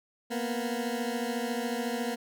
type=beating tone pair; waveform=20% pulse; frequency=233.1 / 247.1 Hz; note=A#3 / B3; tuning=0 / +1 cents; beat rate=14 Hz; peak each=-27 / -29 dBFS; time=0.3-2.16 s; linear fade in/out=20 ms; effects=none